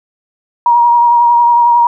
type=tone with vibrato; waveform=sine; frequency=950 Hz; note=A#5; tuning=33 cents sharp; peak=-5 dBFS; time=0.66-1.87 s; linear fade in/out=2 ms; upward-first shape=triangle; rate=11 Hz; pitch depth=24 cents each way; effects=none